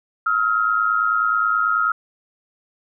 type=tone pair together; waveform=sine; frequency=1283.7 / 1393 Hz; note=E6 / F6; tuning=-46 / -5 cents; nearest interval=minor second; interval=141 cents; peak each=-19 dBFS; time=0.26-1.92 s; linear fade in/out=5 ms; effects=none